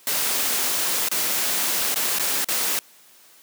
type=noise with dropouts; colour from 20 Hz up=white; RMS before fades=-23 dBFS; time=0.07-2.79 s; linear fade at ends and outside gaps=1 ms; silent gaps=1.086-1.114 / 1.944-1.959 / 2.186-2.196 / 2.445-2.486 s; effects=white hiss -52 dBFS RMS until 3.42 s + high-pass 200 Hz 12 dB/octave